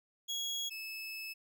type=tone pair in turn; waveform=30% pulse; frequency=3322 / 2606 Hz; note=G#7 / E7; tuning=0 / -20 cents; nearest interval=major third; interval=420 cents; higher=first; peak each=-32 / -38 dBFS; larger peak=first; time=0.28-0.7 / 0.7-1.34 s; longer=second; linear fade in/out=20 ms; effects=none